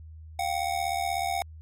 square ring-modulated tone, 740 Hz, F#5, in tune, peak -24 dBFS, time 0.39-1.42 s, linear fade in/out 0 ms, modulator 38.2 Hz, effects added 79 Hz sine -42 dBFS peak until 1.61 s + MP3 64 kbps

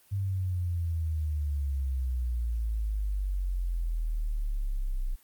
sine exponential sweep, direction down, 100 to 30.87 Hz, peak -27 dBFS, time 0.11-5.16 s, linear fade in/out 20 ms, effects white hiss -61 dBFS RMS until 5.23 s + Opus 32 kbps

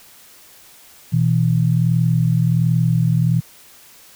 sine tone pair together, 122.1 / 163.46 Hz, B2 / E3, -19 / -14 cents, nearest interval perfect fourth, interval 505 cents, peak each -16 dBFS, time 1.12-3.41 s, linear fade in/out 20 ms, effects white hiss -46 dBFS RMS until 4.15 s

